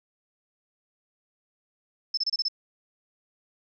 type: tone bursts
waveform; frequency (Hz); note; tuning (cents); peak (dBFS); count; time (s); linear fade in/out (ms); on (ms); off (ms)
sine; 5260; E8; -5; -23; 6; 2.14-2.484; 5; 34; 28
effects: none